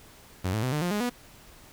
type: tone with pitch steps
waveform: sawtooth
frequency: 92.5 / 108.74 / 127.83 / 150.27 / 176.65 / 207.7 / 244.1 Hz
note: F#2 / A2 / C3 / D3 / F3 / G#3 / B3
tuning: 0 / -20 / -40 / +40 / +20 / 0 / -20 cents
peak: -22 dBFS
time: 0.44-1.098 s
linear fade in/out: 10 ms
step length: 94 ms
effects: pink hiss -52 dBFS RMS until 1.72 s